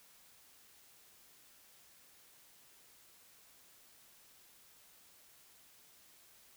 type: silence
effects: white hiss -63 dBFS RMS until 6.56 s